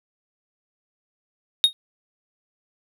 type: tone with exponential decay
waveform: triangle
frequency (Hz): 3729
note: A#7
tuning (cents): 0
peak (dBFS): -6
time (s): 1.64-1.73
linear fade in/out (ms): 0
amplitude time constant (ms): 19
effects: none